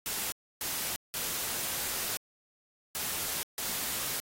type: noise bursts at uneven times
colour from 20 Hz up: white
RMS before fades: -34 dBFS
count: 5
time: 0.06-0.32 / 0.61-0.96 / 1.14-2.17 / 2.95-3.43 / 3.58-4.2 s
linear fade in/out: 0 ms
effects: AAC 48 kbps